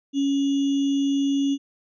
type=tone with sample-and-hold; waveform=sine; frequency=278.3 Hz; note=C#4; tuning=7 cents sharp; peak=-19 dBFS; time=0.13-1.58 s; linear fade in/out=50 ms; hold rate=3150 Hz; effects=resampled to 16000 Hz